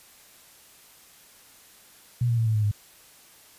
sine tone with pitch steps, 121.1 / 117.38 / 113.78 / 110.28 / 106.9 / 103.61 Hz, B2 / A#2 / A#2 / A2 / A2 / G#2, -34 / +12 / -42 / +4 / -49 / -4 cents, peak -20 dBFS, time 2.21-2.714 s, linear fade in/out 5 ms, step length 84 ms, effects white hiss -53 dBFS RMS until 3.58 s + resampled to 32000 Hz

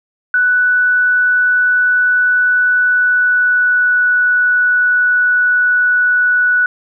sine tone with pitch glide, 1485 to 1476.4 Hz, F#6 to F#6, +6 to -4 cents, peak -9 dBFS, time 0.34-6.66 s, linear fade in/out 2 ms, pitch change -10 cents, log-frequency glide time 2.77-4.04 s, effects none

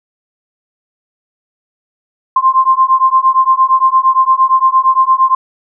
sine beating tone pair, 1046.5 / 1055.2 Hz, C6 / C6, 0 / +14 cents, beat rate 8.7 Hz, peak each -10 dBFS, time 2.36-5.35 s, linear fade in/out 5 ms, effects none

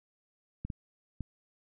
clicks, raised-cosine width 5 ms, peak -24 dBFS, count 3, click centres 0.65 / 0.702 / 1.207 s, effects none

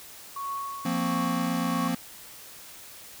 sine tone with tremolo, 1108.7 Hz, C#6, in tune, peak -29 dBFS, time 0.36-1.88 s, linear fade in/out 5 ms, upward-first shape triangle, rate 1.5 Hz, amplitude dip 65%
square chord, F suspended fourth, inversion none, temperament equal, 174.61 / 233.1 / 261.6 Hz, F3 / Bb3 / C4, 0 / 0 / 0 cents, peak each -31 dBFS, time 0.85-1.95 s, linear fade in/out 5 ms
effects white hiss -46 dBFS RMS until 3.2 s

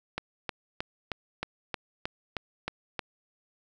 click train, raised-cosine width 0.3 ms, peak -15 dBFS, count 10, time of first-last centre 0.18-2.993 s, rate 3.2 Hz, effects none

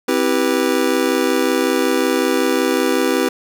square chord, C major seventh, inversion none, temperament just, 261.6 / 327 / 392.4 / 490.5 Hz, C4 / E4 / G4 / B4, 0 / -14 / +2 / -12 cents, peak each -21 dBFS, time 0.08-3.29 s, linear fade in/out 5 ms, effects none

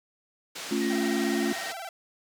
white band-pass noise, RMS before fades -38 dBFS, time 0.55-1.73 s, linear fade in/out 10 ms, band 240 to 5800 Hz, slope 12 dB/octave
sine chord, A augmented, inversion none, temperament equal, 220 / 277.2 / 349.2 Hz, A3 / C#4 / E#4, 0 / 0 / 0 cents, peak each -29 dBFS, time 0.71-1.53 s, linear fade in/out 5 ms
sine tone with pitch glide, 1879 to 1866 Hz, A#6 to A#6, +13 to +1 cents, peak -37 dBFS, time 0.81-1.71 s, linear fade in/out 5 ms, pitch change -12 cents, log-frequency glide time 1.26-1.39 s
sawtooth tone with vibrato, 723 Hz, F#5, 40 cents flat, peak -32 dBFS, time 0.9-1.89 s, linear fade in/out 2 ms, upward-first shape square, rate 19 Hz, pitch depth 120 cents each way
effects none

